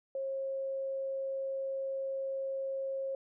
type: tone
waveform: sine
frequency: 539 Hz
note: C#5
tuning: 49 cents flat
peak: -33 dBFS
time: 0.15-3.15 s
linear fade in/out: 2 ms
effects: none